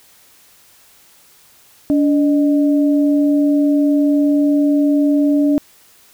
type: tone pair together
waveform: sine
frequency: 288.6 / 612.3 Hz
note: D4 / D#5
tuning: -30 / -28 cents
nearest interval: octave + minor second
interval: 1302 cents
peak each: -11 / -22 dBFS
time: 1.9-5.58 s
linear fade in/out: 0 ms
effects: white hiss -49 dBFS RMS until 6.13 s